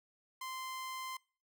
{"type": "tone", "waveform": "sawtooth", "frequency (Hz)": 1040, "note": "C6", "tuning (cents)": -11, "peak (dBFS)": -37, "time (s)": [0.41, 1.17], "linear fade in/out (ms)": 5, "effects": ["noise-tail reverb RT60 0.4 s tail -25 dB re dry"]}